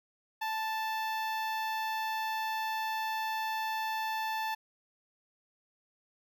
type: tone with notch filter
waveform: sawtooth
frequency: 880 Hz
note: A5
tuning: in tune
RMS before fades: -34 dBFS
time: 0.41-4.55 s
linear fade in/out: 10 ms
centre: 8400 Hz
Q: 0.67
effects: 11-bit